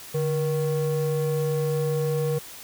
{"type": "ring-modulated tone", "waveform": "triangle", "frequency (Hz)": 311.1, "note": "D#4", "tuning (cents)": 0, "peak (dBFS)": -17, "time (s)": [0.14, 2.39], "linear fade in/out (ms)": 10, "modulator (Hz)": 164, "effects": ["white hiss -42 dBFS RMS until 2.63 s"]}